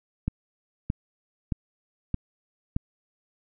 click train, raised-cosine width 5 ms, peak -13 dBFS, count 5, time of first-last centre 0.28-2.764 s, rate 1.61 Hz, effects none

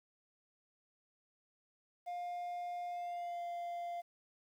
triangle tone with pitch glide, 706 to 694.3 Hz, F5 to F5, +19 to -10 cents, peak -37 dBFS, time 2.06-4.02 s, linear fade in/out 20 ms, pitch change -29 cents, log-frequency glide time 2.88-3.41 s, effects 11-bit

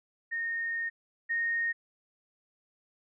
sine tone pair in turn, 1843 / 1853.1 Hz, A#6 / A#6, -20 / -11 cents, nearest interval unison, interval 9 cents, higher second, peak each -30 / -27 dBFS, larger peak second, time 0.31-0.9 / 1.29-1.73 s, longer first, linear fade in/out 20 ms, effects none

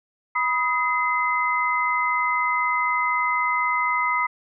sine tone cluster, 980 / 1256 / 2053 Hz, B5 / D#6 / C7, -14 / +16 / -33 cents, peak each -24 dBFS, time 0.35-4.27 s, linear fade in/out 10 ms, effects none

